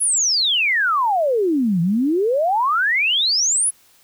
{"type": "exponential two-way sweep", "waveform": "sine", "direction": "down then up", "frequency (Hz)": [10920, 162.7, 10920], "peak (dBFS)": -15, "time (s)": [0, 3.71], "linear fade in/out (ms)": 20, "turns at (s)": 1.81, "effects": ["white hiss -54 dBFS RMS until 4.03 s"]}